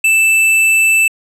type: tone with hard clipping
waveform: sine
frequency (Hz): 2645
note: E7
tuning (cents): +5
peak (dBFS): -9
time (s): 0.04-1.08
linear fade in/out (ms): 5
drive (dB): 17
effects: low-pass 12000 Hz 12 dB/octave